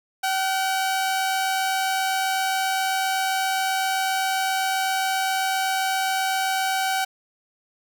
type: tone pair together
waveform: sawtooth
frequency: 764.8 / 1442 Hz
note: G5 / F#6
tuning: -43 / -45 cents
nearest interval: major seventh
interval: 1098 cents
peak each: -18 / -28 dBFS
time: 0.23-7.05 s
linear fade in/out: 10 ms
effects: none